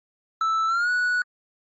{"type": "tone with pitch glide", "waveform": "triangle", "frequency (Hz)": [1318.5, 1471.4], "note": ["E6", "F#6"], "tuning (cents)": [0, -10], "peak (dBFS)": -18, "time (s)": [0.41, 1.22], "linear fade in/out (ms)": 2, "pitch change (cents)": 190, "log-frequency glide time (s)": [0.67, 0.9], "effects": ["MP3 32 kbps"]}